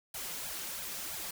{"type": "noise with flanger", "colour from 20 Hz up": "white", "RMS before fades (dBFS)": -40, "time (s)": [0.14, 1.31], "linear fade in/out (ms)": 5, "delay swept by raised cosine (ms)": [1.2, 5.8], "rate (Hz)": 3, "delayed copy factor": 0.9, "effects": []}